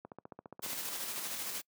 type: click train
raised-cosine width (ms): 1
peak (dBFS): -31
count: 11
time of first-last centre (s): 0.05-0.73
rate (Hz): 14.7
type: noise with tremolo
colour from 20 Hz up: white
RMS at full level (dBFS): -38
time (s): 0.62-1.62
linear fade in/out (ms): 20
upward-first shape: square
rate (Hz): 13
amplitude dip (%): 30
effects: noise-tail reverb RT60 0.1 s tail -26 dB re dry + high-pass 150 Hz 12 dB/octave